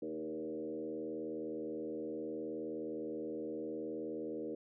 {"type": "tone with frequency modulation", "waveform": "sine", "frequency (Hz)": 392.6, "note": "G4", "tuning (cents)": 3, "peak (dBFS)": -38, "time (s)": [0.02, 4.55], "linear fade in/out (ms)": 5, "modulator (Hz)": 79.3, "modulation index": 1.7, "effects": []}